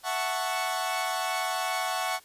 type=chord; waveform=sawtooth; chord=F# minor seventh; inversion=third; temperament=equal; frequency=659.3 / 740 / 880 / 1108.7 Hz; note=E5 / F#5 / A5 / C#6; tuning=0 / 0 / 0 / 0 cents; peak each=-32 / -27 / -32 / -29 dBFS; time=0.03-2.2 s; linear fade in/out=50 ms; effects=white hiss -56 dBFS RMS until 2.24 s + resampled to 32000 Hz